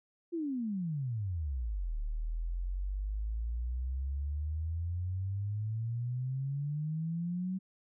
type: exponential two-way sweep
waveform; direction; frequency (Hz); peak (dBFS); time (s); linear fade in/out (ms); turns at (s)
sine; down then up; 352.1 to 36.71 to 190.1; -32; 0.32-7.59; 20; 1.98
effects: none